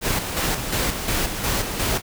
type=noise with tremolo; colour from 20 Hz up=pink; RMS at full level=-22 dBFS; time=0.01-2.02 s; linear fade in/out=50 ms; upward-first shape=square; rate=2.8 Hz; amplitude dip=50%; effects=none

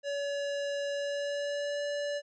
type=tone with pitch glide; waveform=square; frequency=568 to 578.6 Hz; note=C#5 to D5; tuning=+42 to -26 cents; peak=-32 dBFS; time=0.03-2.22 s; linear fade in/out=50 ms; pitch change=+32 cents; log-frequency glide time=0.91-1.82 s; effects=resampled to 16000 Hz

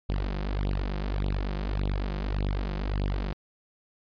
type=tone with flanger; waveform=sawtooth; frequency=49 Hz; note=G1; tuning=in tune; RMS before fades=-29 dBFS; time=0.09-3.33 s; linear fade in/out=0 ms; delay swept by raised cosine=0.25 to 5.75 ms; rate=1.7 Hz; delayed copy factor=+0.9; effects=resampled to 11025 Hz

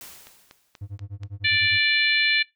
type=noise with exponential decay; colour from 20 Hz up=white; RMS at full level=-40 dBFS; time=0.01-0.98 s; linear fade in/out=1 ms; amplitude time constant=210 ms
type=click train; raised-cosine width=0.2 ms; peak=-27 dBFS; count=5; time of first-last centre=0.27-1.234 s; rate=4.15 Hz
type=tone with tremolo; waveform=triangle; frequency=100.1 Hz; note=G2; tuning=37 cents sharp; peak=-28 dBFS; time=0.81-1.79 s; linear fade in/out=5 ms; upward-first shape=sine; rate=9.9 Hz; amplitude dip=100%
type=harmonic tone; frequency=587.3 Hz; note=D5; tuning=in tune; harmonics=3 / 4 / 5 / 6 / 7; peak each=-24 / -22 / -28 / -27 / -27 dBFS; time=1.44-2.43 s; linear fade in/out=10 ms
effects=noise-tail reverb RT60 0.2 s tail -23 dB re dry

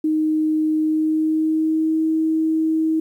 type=tone with pitch glide; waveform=sine; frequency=311.1 to 318.2 Hz; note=D#4 to D#4; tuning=0 to +39 cents; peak=-16 dBFS; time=0.04-3 s; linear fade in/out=5 ms; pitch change=+39 cents; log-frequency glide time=0.78-2.04 s; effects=9-bit

